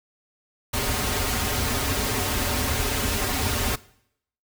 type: noise with comb filter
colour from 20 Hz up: pink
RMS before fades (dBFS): -25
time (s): 0.73-3.76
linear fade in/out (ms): 10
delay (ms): 6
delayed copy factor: -0.85
effects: noise-tail reverb RT60 0.7 s tail -20 dB re dry